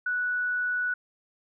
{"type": "tone", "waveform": "sine", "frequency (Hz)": 1476, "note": "F#6", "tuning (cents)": -5, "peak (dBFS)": -25, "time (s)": [0.06, 0.94], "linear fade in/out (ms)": 5, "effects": []}